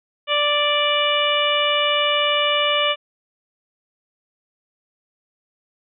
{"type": "harmonic tone", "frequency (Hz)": 587, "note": "D5", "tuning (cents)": -1, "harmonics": [1, 2, 3, 4, 5, 6], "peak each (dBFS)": [-22, -23, -29, -24, -21, -27], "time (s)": [0.27, 2.96], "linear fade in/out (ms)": 50, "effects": []}